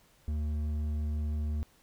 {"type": "tone with hard clipping", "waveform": "sine", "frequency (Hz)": 75.5, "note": "D2", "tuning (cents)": 48, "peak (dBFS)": -31, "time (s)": [0.28, 1.63], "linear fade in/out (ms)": 0, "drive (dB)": 6, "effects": ["pink hiss -64 dBFS RMS until 1.82 s"]}